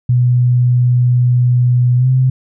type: tone with pitch glide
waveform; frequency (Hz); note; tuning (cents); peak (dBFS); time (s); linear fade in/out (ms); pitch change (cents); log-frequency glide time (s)
sine; 123.47 to 129.46; B2 to C3; 0 to -18; -8; 0.09-2.3; 5; +82; 1.97-2.07
effects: none